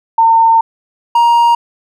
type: tone pair in turn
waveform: sine / triangle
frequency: 908 / 940.5 Hz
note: A#5 / A#5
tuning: -46 / +15 cents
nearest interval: minor second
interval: 61 cents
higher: second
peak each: -5 / -4 dBFS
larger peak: second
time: 0.18-0.61 / 1.15-1.55 s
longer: first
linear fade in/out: 5 ms
effects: none